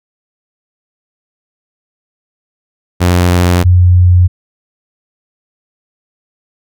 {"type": "tone pair in turn", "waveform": ["sawtooth", "sine"], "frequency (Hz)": [88.7, 89.63], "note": ["F2", "F2"], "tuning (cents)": [27, 45], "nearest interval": "unison", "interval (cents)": 18, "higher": "second", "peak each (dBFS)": -3, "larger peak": "neither", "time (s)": [[3, 3.64], [3.64, 4.28]], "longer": "neither", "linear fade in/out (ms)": 20, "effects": []}